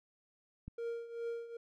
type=click; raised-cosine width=5 ms; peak=-32 dBFS; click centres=0.68 s
type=tone with tremolo; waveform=triangle; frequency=466.2 Hz; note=A#4; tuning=in tune; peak=-33 dBFS; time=0.78-1.57 s; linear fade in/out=5 ms; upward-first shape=triangle; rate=2.5 Hz; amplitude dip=80%
effects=none